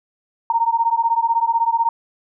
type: beating tone pair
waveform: sine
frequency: 915 / 931 Hz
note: A#5 / A#5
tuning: -32 / -2 cents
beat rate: 16 Hz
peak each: -18 dBFS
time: 0.5-1.89 s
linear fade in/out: 2 ms
effects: none